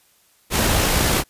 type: noise with amplitude modulation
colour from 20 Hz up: pink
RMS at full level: -17 dBFS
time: 0.5-1.24 s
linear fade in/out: 50 ms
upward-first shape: sine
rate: 57.3 Hz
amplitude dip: 25%
effects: white hiss -58 dBFS RMS until 1.29 s + resampled to 32000 Hz